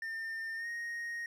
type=tone with pitch glide; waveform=triangle; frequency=1806 to 1868.6 Hz; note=A6 to A#6; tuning=+45 to +4 cents; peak=-35 dBFS; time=0.02-1.26 s; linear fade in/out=2 ms; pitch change=+59 cents; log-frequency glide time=0.56-0.67 s; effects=none